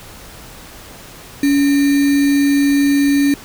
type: tone with sample-and-hold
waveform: sine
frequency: 282.3 Hz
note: C#4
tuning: 32 cents sharp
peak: -10 dBFS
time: 1.43-3.34 s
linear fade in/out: 2 ms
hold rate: 2100 Hz
effects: pink hiss -37 dBFS RMS until 3.44 s